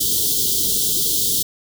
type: band-stop noise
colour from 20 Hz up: white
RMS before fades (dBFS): -19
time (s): 0-1.43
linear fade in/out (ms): 10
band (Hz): 480 to 3100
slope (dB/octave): 96
effects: none